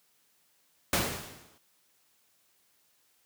pink noise with exponential decay, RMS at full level -24 dBFS, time 0.93-1.58 s, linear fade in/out 2 ms, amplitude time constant 140 ms, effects white hiss -69 dBFS RMS until 3.25 s + high-pass 80 Hz 12 dB/octave

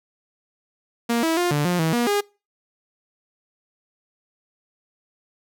sawtooth tone with pitch steps, 234.6 / 325.6 / 352.7 / 146.8 / 177.4 / 161.3 / 239.3 / 408.8 Hz, A#3 / E4 / F4 / D3 / F3 / E3 / A#3 / G#4, +11 / -21 / +17 / 0 / +27 / -37 / +46 / -27 cents, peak -15 dBFS, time 1.09-2.21 s, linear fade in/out 10 ms, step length 140 ms, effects noise-tail reverb RT60 0.3 s tail -24 dB re dry

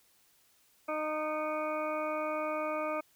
harmonic tone with a mistuned harmonic, 307.4 Hz, D#4, 21 cents flat, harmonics 1 / 2 / 3 / 4 / 5 / 7 / 8, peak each -40 / -34 / -42 / -37 / -49 / -45 / -46 dBFS, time 0.88-3.01 s, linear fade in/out 10 ms, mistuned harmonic 7, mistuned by +54 cents, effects white hiss -67 dBFS RMS until 3.15 s

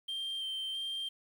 sine tone with vibrato, 3152 Hz, G7, 9 cents sharp, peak -32 dBFS, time 0.08-1.09 s, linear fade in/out 10 ms, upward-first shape square, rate 1.5 Hz, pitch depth 12 cents each way, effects tanh soft clip ceiling -34 dBFS + 10-bit

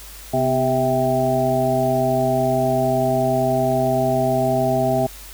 harmonic tone with a mistuned harmonic, 130.81 Hz, C3, in tune, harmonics 1 / 2 / 3 / 5 / 6, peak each -24 / -24 / -25 / -19 / -24 dBFS, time 0.33-5.07 s, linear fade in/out 10 ms, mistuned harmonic 2, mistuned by -60 cents, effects added 50 Hz sine -40 dBFS peak until 5.33 s + white hiss -40 dBFS RMS until 5.33 s

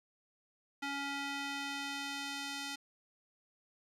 square tone with band-pass filter sweep, 280.1 Hz, C#4, 18 cents sharp, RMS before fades -40 dBFS, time 0.82-2.76 s, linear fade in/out 10 ms, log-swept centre 2100 to 4200 Hz, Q 0.79, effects resampled to 32000 Hz + 10-bit

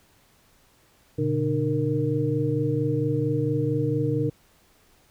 sine tone cluster, 119.5 / 143.9 / 302.5 / 464.2 Hz, A#2 / D3 / D#4 / A#4, +43 / -35 / -49 / -7 cents, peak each -27 dBFS, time 1.18-4.3 s, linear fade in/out 10 ms, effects pink hiss -60 dBFS RMS until 5.1 s

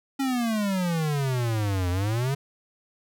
square exponential two-way sweep, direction down then up, 276.5 to 87.31 to 142.5 Hz, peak -24 dBFS, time 0.19-2.35 s, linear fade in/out 10 ms, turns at 1.9 s, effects none

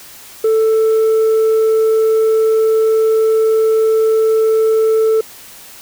sine tone with tanh clipping, 441.6 Hz, A4, 6 cents sharp, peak -10 dBFS, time 0.44-5.21 s, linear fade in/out 5 ms, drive 2 dB, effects white hiss -37 dBFS RMS until 5.81 s

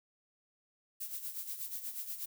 violet noise with tremolo, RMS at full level -39 dBFS, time 1-2.26 s, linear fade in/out 10 ms, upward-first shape sine, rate 8.3 Hz, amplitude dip 65%, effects none

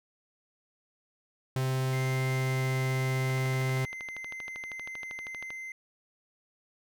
45% pulse tone, 130.81 Hz, C3, in tune, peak -27 dBFS, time 1.56-3.85 s, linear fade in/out 2 ms
triangle tone with pitch glide, 2092 to 2073 Hz, C7 to C7, -1 to -17 cents, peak -36 dBFS, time 1.93-5.72 s, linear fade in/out 2 ms, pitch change -16 cents, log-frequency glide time 2.31-2.72 s
click train, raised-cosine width 0.3 ms, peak -26 dBFS, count 29, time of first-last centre 3.3-5.505 s, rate 12.7 Hz
effects none

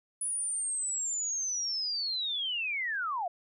sine linear sweep, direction down, 9956 to 659.3 Hz, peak -30 dBFS, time 0.21-3.28 s, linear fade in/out 5 ms, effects none

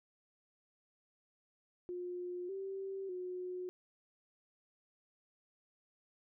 sine tone with pitch steps, 356.9 / 387.5 / 363.5 Hz, F4 / G4 / F#4, +38 / -20 / -31 cents, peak -39 dBFS, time 1.89-3.69 s, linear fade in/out 0 ms, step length 600 ms, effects none

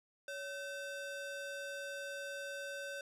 square ring-modulated tone, 1046.5 Hz, C6, in tune, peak -39 dBFS, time 0.28-3.01 s, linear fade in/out 2 ms, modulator 485 Hz, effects low-pass 11000 Hz 12 dB/octave

